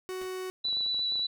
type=tone; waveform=45% pulse; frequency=371.9 Hz; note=F#4; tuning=9 cents sharp; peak=-34 dBFS; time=0.09-0.5 s; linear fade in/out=0 ms
type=noise with exponential decay; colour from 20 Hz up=pink; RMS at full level=-44 dBFS; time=0.21-0.32 s; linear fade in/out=5 ms; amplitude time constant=23 ms
type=tone with vibrato; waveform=sine; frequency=3951 Hz; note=B7; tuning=in tune; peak=-27 dBFS; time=0.64-1.27 s; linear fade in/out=10 ms; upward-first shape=sine; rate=8.5 Hz; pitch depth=11 cents each way
type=clicks; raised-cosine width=1 ms; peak=-36 dBFS; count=11; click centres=0.652 / 0.684 / 0.728 / 0.771 / 0.808 / 0.863 / 0.945 / 0.993 / 1.122 / 1.156 / 1.194 s
effects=none